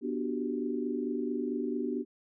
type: chord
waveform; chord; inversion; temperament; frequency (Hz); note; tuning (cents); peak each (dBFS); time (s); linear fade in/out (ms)
sine; G major seventh; first; just; 245 / 294 / 367.5 / 392; B3 / D4 / F#4 / G4; -14 / +2 / -12 / 0; -34 / -35 / -37 / -37; 0.01-2.05; 50
effects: none